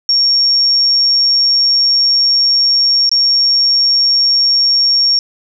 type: tone with dropouts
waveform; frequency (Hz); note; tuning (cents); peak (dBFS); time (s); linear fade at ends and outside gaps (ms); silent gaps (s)
sine; 5530; F8; -18; -8; 0.09-5.19; 1; 3.093-3.115
effects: none